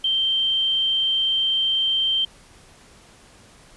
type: tone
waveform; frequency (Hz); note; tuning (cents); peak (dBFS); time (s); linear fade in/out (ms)
sine; 3136; G7; 0; -18; 0.04-2.25; 5
effects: pink hiss -50 dBFS RMS until 3.76 s + resampled to 24000 Hz